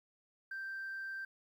sine tone, 1568 Hz, G6, in tune, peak -38 dBFS, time 0.51-1.25 s, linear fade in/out 5 ms, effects tanh soft clip ceiling -37 dBFS + 12-bit

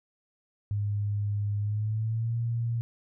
sine tone with pitch glide, 102.8 to 116.73 Hz, G#2 to A#2, -17 to +3 cents, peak -26 dBFS, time 0.71-2.81 s, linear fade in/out 0 ms, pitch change +220 cents, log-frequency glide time 1.59-2.37 s, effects none

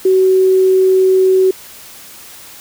sine tone, 376.6 Hz, F#4, 31 cents sharp, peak -7 dBFS, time 0.05-1.51 s, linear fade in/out 5 ms, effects white hiss -36 dBFS RMS until 2.6 s

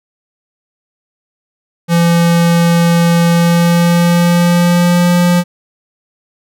square tone with pitch glide, 170 to 175.59 Hz, F3 to F3, -46 to +10 cents, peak -8 dBFS, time 1.88-5.44 s, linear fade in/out 50 ms, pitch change +56 cents, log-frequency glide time 3.29-5.11 s, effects none

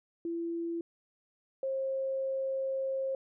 sine tone pair in turn, 336.7 / 534.5 Hz, E4 / C5, +37 / +37 cents, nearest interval minor sixth, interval 800 cents, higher second, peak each -32 / -30 dBFS, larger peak second, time 0.25-0.81 / 1.63-3.15 s, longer second, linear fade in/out 2 ms, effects none

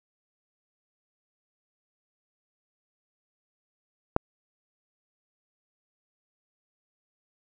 click, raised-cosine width 1 ms, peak -6 dBFS, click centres 4.164 s, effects none

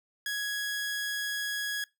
sawtooth tone, 1666 Hz, G#6, 5 cents sharp, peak -27 dBFS, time 0.26-1.84 s, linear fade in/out 2 ms, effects noise-tail reverb RT60 0.2 s tail -22 dB re dry

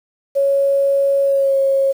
sine tone with pitch glide, 554.4 to 544.2 Hz, C#5 to C#5, 0 to -32 cents, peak -12 dBFS, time 0.35-1.93 s, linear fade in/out 20 ms, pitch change -32 cents, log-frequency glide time 1.24-1.56 s, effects 7-bit

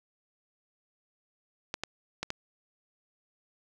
clicks, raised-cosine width 0.2 ms, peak -15 dBFS, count 4, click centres 1.741 / 1.836 / 2.23 / 2.304 s, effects none

